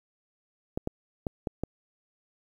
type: clicks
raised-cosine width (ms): 2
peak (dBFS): -16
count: 5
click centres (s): 0.775 / 0.874 / 1.268 / 1.472 / 1.636
effects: 9-bit